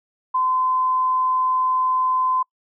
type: tone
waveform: sine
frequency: 1026 Hz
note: C6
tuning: 34 cents flat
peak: -17 dBFS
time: 0.34-2.43 s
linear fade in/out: 10 ms
effects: noise-tail reverb RT60 0.1 s tail -26 dB re dry